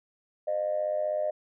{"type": "tone with amplitude modulation", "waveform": "sine", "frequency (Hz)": 610, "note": "D#5", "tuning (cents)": -34, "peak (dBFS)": -22, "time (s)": [0.47, 1.31], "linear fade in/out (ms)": 10, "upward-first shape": "sine", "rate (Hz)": 95.8, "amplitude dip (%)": 75, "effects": ["tanh soft clip ceiling -18 dBFS"]}